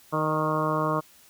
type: harmonic tone with a mistuned harmonic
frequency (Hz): 155.56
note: D#3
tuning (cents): 0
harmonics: 1 / 2 / 3 / 4 / 5 / 6 / 7 / 8 / 9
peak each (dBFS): -30 / -31 / -32 / -30 / -40 / -34 / -28 / -33 / -39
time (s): 0.12-1.01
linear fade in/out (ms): 20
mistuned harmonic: 4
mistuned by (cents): -20
effects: white hiss -55 dBFS RMS until 1.29 s